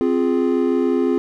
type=chord; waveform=triangle; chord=F minor; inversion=second; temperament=equal; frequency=261.6 / 349.2 / 415.3 Hz; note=C4 / F4 / Ab4; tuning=0 / 0 / 0 cents; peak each=-17 / -18 / -19 dBFS; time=0.01-1.18 s; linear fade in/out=0 ms; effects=none